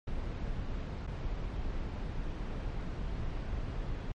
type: noise with dropouts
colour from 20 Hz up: brown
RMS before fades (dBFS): -36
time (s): 0.07-4.12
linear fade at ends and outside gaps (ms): 5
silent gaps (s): 1.067-1.073
effects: low-pass 4000 Hz 12 dB/octave + MP3 48 kbps